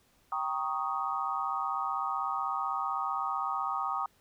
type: chord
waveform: sine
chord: Eb dominant seventh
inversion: first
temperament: equal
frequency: 784 / 932.3 / 1108.7 / 1244.5 Hz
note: G5 / Bb5 / Db6 / Eb6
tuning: 0 / 0 / 0 / 0 cents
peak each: -36 / -37 / -36 / -33 dBFS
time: 0.32-4.06 s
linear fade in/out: 2 ms
effects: pink hiss -67 dBFS RMS until 4.2 s